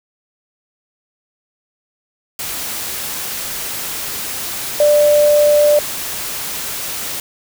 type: tone in noise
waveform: sine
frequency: 591 Hz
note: D5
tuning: 11 cents sharp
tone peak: -8 dBFS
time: 4.8-5.79 s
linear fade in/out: 2 ms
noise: white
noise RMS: -24 dBFS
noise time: 2.39-7.2 s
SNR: +13 dB
effects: none